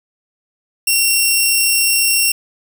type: tone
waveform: 10% pulse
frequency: 2734 Hz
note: F7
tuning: 37 cents flat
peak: -3 dBFS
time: 0.87-2.32 s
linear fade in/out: 5 ms
effects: none